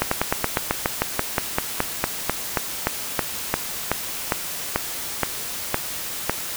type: slowing click train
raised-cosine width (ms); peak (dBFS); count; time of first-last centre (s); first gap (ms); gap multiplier
0.5; -3; 25; 0.02-6.296; 94; 1.08
effects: white hiss -30 dBFS RMS until 6.56 s